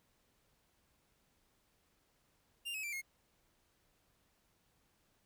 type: tone with pitch steps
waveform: 45% pulse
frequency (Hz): 2794 / 2562 / 2349 / 2154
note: F7 / E7 / D7 / C7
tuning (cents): 0 / -50 / 0 / +50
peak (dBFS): -39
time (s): 2.65-3.018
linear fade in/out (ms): 20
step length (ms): 92
effects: pink hiss -75 dBFS RMS until 5.25 s